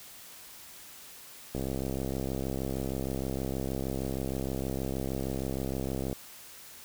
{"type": "click train", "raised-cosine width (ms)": 2, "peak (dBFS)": -20, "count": 305, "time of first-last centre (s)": [1.55, 6.128], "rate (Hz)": 66.4, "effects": ["white hiss -49 dBFS RMS until 6.84 s"]}